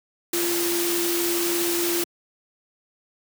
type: tone in noise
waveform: sine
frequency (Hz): 344.6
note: F4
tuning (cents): -23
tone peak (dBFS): -24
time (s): 0.33-2.04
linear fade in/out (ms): 5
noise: white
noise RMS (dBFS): -26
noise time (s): 0.33-2.04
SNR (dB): -1
effects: high-pass 150 Hz 12 dB/octave